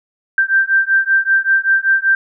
sine beating tone pair, 1568 / 1573.2 Hz, G6 / G6, 0 / +6 cents, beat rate 5.2 Hz, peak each -14 dBFS, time 0.38-2.15 s, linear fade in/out 2 ms, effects none

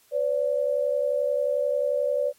sine tone pair together, 504.7 / 576 Hz, B4 / D5, +38 / -34 cents, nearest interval major second, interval 228 cents, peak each -26 / -23 dBFS, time 0.11-2.33 s, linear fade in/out 50 ms, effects white hiss -60 dBFS RMS until 2.38 s + MP3 64 kbps

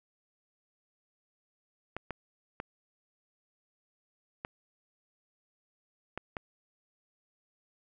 clicks, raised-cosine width 0.5 ms, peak -21 dBFS, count 6, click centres 1.966 / 2.107 / 2.601 / 4.449 / 6.176 / 6.368 s, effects none

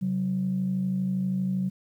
sine tone pair together, 134.61 / 187.2 Hz, C3 / F#3, +50 / +20 cents, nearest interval tritone, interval 570 cents, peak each -32 / -24 dBFS, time 0.01-1.7 s, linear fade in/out 20 ms, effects tanh soft clip ceiling -18 dBFS + 10-bit

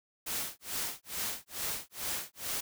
white noise with tremolo, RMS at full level -34 dBFS, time 0.26-2.61 s, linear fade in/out 10 ms, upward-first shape sine, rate 2.3 Hz, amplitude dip 100%, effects none

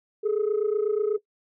sine tone pair together, 411.8 / 440 Hz, G#4 / A4, -15 / 0 cents, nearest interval minor second, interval 115 cents, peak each -23 dBFS, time 0.23-1.18 s, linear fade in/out 20 ms, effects noise-tail reverb RT60 0.1 s tail -19 dB re dry + tanh soft clip ceiling -18 dBFS

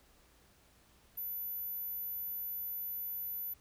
sine tone, 14000 Hz, A9, 10 cents flat, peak -37 dBFS, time 1.17-3.54 s, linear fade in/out 10 ms, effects added 60 Hz sine -70 dBFS peak until 3.6 s + pink hiss -66 dBFS RMS until 3.6 s

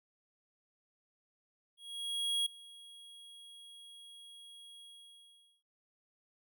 square tone with ADSR envelope, 3300 Hz, G#7, 12 cents flat, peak -30 dBFS, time 1.77-5.63 s, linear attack 690 ms, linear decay 6 ms, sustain -22 dB, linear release 810 ms, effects none

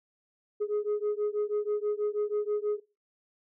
sine beating tone pair, 415.3 / 421.5 Hz, G#4 / G#4, 0 / +26 cents, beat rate 6.2 Hz, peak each -28 / -28 dBFS, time 0.6-2.8 s, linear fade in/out 20 ms, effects noise-tail reverb RT60 0.3 s tail -20 dB re dry + tanh soft clip ceiling -24 dBFS

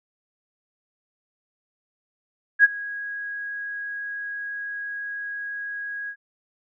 sine tone with ADSR envelope, 1651 Hz, G#6, 11 cents flat, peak -8 dBFS, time 2.59-6.16 s, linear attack 50 ms, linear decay 27 ms, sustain -21 dB, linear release 72 ms, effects none

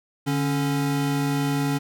square tone pair together, 145.32 / 277.2 Hz, D3 / C#4, -18 / 0 cents, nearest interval major seventh, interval 1118 cents, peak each -25 dBFS, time 0.26-1.79 s, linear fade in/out 20 ms, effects none

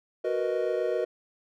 triangle chord, B major seventh, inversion second, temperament equal, 370 / 466.2 / 493.9 / 622.3 Hz, F#4 / A#4 / B4 / D#5, 0 / 0 / 0 / 0 cents, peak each -29 dBFS, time 0.24-1.05 s, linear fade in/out 10 ms, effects none

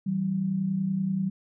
sine tone pair together, 161.2 / 191.7 Hz, E3 / G3, -38 / -38 cents, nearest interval minor third, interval 300 cents, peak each -32 / -25 dBFS, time 0.06-1.3 s, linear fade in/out 10 ms, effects none

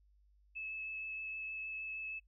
sine tone with vibrato, 2603 Hz, E7, 22 cents flat, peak -40 dBFS, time 0.55-2.2 s, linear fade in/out 20 ms, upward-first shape triangle, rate 6.4 Hz, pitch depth 11 cents each way, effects noise-tail reverb RT60 0.1 s tail -20 dB re dry + added 50 Hz sine -65 dBFS peak until 2.27 s

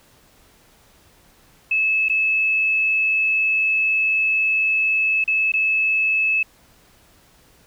sine tone with dropouts, 2602 Hz, E7, 23 cents flat, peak -16 dBFS, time 1.71-6.43 s, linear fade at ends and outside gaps 5 ms, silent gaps 2.086-2.096 / 5.241-5.277 / 5.52-5.537 s, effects pink hiss -54 dBFS RMS until 7.66 s

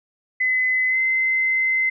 sine tone with pitch glide, 2026 to 2061 Hz, B6 to C7, +44 to -27 cents, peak -17 dBFS, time 0.4-1.9 s, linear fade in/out 10 ms, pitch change +29 cents, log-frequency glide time 0.88-0.98 s, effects none

